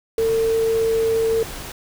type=tone in noise; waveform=sine; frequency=450.8 Hz; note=A4; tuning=42 cents sharp; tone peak=-16 dBFS; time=0.18-1.43 s; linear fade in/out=2 ms; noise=pink; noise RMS=-33 dBFS; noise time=0.18-1.72 s; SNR=+14 dB; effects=none